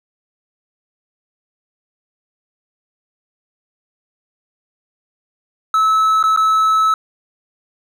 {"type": "tone with dropouts", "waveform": "triangle", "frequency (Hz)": 1300, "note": "E6", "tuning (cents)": -24, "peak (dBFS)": -9, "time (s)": [5.74, 6.94], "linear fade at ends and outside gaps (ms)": 2, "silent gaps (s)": [[6.228, 6.238], [6.363, 6.373]], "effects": []}